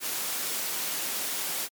white noise, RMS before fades -31 dBFS, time 0-1.69 s, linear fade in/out 50 ms, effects high-pass 200 Hz 12 dB/octave + MP3 96 kbps

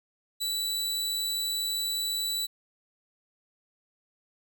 sawtooth tone, 3951 Hz, B7, in tune, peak -25 dBFS, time 0.4-2.47 s, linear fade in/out 20 ms, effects none

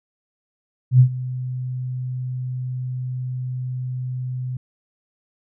sine tone with ADSR envelope, 127 Hz, B2, 49 cents sharp, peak -6 dBFS, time 0.91-4.57 s, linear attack 88 ms, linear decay 86 ms, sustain -18 dB, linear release 4 ms, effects none

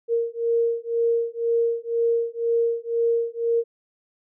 sine beating tone pair, 463.8 / 465.8 Hz, A#4 / A#4, -9 / -1 cents, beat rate 2 Hz, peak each -23 / -23 dBFS, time 0.08-3.64 s, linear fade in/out 50 ms, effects none

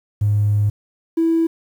triangle tone pair in turn, 103.83 / 328.8 Hz, G#2 / E4, 0 / -4 cents, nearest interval octave + minor sixth, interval 1996 cents, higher second, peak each -10 dBFS, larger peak neither, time 0.21-0.7 / 1.17-1.47 s, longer first, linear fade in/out 10 ms, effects tanh soft clip ceiling -11 dBFS + 8-bit

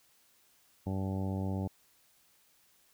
harmonic tone, 96 Hz, G2, 36 cents flat, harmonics 1 / 2 / 3 / 4 / 5 / 6 / 7 / 8 / 9, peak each -34 / -36 / -41 / -46 / -48 / -47 / -52 / -49 / -50 dBFS, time 0.86-1.68 s, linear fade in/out 10 ms, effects white hiss -67 dBFS RMS until 2.93 s

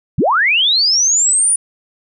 sine linear sweep, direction up, 83.9 to 9700 Hz, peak -10 dBFS, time 0.18-1.56 s, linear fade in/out 5 ms, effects none

